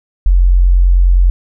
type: tone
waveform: sine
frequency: 44.71 Hz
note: F1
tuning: 41 cents sharp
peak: -5 dBFS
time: 0.26-1.3 s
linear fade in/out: 0 ms
effects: none